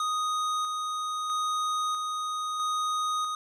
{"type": "tone with tremolo", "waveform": "square", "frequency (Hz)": 1244.5, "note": "D#6", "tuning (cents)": 0, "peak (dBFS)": -27, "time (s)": [0, 3.35], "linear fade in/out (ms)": 2, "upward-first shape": "square", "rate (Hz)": 0.77, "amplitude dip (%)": 30, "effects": ["low-pass 8000 Hz 12 dB/octave", "11-bit"]}